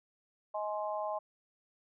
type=harmonic tone; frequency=210 Hz; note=G#3; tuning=19 cents sharp; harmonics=3 / 4 / 5; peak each=-36 / -38 / -40 dBFS; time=0.54-1.19 s; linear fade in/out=10 ms; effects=none